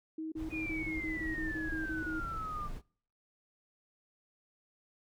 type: tone bursts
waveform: sine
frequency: 317.2 Hz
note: D#4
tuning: 33 cents sharp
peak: -36 dBFS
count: 12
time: 0.18-2.201 s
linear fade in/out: 5 ms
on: 140 ms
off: 31 ms
type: noise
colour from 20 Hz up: brown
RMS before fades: -43 dBFS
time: 0.35-2.82 s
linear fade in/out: 50 ms
type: exponential sweep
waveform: sine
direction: down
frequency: 2489 to 1174.7 Hz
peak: -37 dBFS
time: 0.5-2.7 s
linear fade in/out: 50 ms
effects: noise-tail reverb RT60 0.5 s tail -24 dB re dry